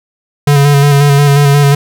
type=tone with vibrato; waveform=square; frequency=142.6 Hz; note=C#3; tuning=49 cents sharp; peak=-5 dBFS; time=0.47-1.75 s; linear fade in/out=5 ms; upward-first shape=square; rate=5.6 Hz; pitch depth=24 cents each way; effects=none